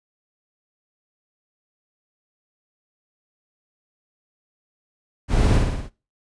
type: noise with echo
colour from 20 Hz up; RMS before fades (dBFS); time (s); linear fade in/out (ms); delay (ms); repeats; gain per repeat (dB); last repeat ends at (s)
brown; -19; 5.28-5.61; 50; 58; 5; -3; 5.9
effects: noise-tail reverb RT60 0.3 s tail -21 dB re dry + resampled to 22050 Hz